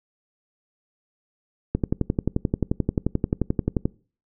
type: click train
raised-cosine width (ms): 3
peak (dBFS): -8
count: 25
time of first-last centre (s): 1.75-3.855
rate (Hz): 11.4
effects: noise-tail reverb RT60 0.4 s tail -23 dB re dry